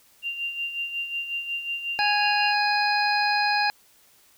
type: tone with tremolo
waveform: sine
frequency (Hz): 2781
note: F7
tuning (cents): -8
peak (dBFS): -25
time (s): 0.22-2.55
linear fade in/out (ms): 50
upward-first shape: sine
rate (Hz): 5.5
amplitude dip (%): 60
type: harmonic tone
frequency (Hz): 829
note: G#5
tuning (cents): -3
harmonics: 1 / 2 / 3 / 5 / 6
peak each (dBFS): -23 / -26 / -28 / -30 / -31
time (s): 1.99-3.7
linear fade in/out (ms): 0
effects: white hiss -58 dBFS RMS until 4.37 s